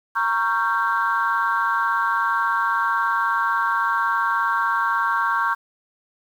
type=chord; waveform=sine; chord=G half-diminished seventh; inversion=first; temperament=equal with one note detuned; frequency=932.3 / 1108.7 / 1369.7 / 1568 Hz; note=Bb5 / Db6 / F6 / G6; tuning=0 / 0 / -34 / 0 cents; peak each=-24 / -22 / -25 / -23 dBFS; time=0.15-5.55 s; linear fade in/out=20 ms; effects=tanh soft clip ceiling -10 dBFS + 8-bit